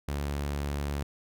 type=tone; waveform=sawtooth; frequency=71.6 Hz; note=D2; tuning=43 cents flat; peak=-26 dBFS; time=0.08-1.03 s; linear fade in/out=5 ms; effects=none